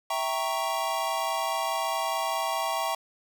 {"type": "chord", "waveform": "square", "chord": "E diminished seventh", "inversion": "none", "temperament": "equal", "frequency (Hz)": [659.3, 784, 932.3, 1108.7], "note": ["E5", "G5", "Bb5", "Db6"], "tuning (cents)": [0, 0, 0, 0], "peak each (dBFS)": -33, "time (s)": [0.1, 2.95], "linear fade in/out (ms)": 5, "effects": []}